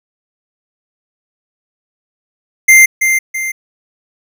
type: tone with echo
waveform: square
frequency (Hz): 2093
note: C7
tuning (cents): 0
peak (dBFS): -3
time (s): 2.68-2.86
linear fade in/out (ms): 10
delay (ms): 330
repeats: 2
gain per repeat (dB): -7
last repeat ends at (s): 3.52
effects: none